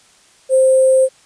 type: tone with sample-and-hold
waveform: sine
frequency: 523.3 Hz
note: C5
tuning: in tune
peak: -8 dBFS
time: 0.49-1.09 s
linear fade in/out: 50 ms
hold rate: 8820 Hz
effects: white hiss -50 dBFS RMS until 1.25 s + resampled to 22050 Hz